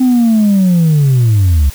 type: linear sweep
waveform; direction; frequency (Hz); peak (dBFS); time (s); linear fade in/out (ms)
sine; down; 260 to 65.3; -4; 0-1.7; 10
effects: tanh soft clip ceiling -5 dBFS + white hiss -33 dBFS RMS until 1.74 s